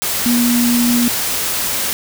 sine tone in noise, 240.1 Hz, B3, 49 cents flat, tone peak -12 dBFS, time 0.26-1.08 s, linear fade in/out 0 ms, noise white, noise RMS -19 dBFS, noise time 0.02-1.93 s, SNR +4 dB, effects none

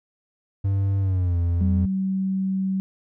triangle tone with pitch glide, 98.1 to 85.9 Hz, G2 to F2, +2 to -28 cents, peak -17 dBFS, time 0.64-1.86 s, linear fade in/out 10 ms, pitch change -230 cents, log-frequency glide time 1-1.37 s
sine tone, 190.9 Hz, G3, 46 cents flat, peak -21 dBFS, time 1.61-2.8 s, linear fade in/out 0 ms
effects none

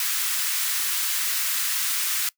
white high-pass noise, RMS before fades -25 dBFS, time 0-2.29 s, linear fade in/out 2 ms, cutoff 1200 Hz, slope 24 dB/octave, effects noise-tail reverb RT60 0.1 s tail -21 dB re dry

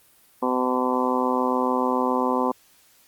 harmonic tone, 127.1 Hz, C3, 50 cents flat, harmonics 2 / 3 / 4 / 5 / 6 / 7 / 8 / 9, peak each -25 / -29 / -27 / -35 / -31 / -28 / -26 / -33 dBFS, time 0.42-2.52 s, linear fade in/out 10 ms, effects white hiss -57 dBFS RMS until 3.07 s + Opus 32 kbps

